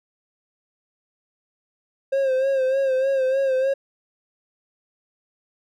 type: tone with vibrato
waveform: triangle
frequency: 532 Hz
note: C5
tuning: 29 cents sharp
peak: -16 dBFS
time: 2.12-3.74 s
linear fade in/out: 10 ms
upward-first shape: sine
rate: 3.3 Hz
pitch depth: 52 cents each way
effects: none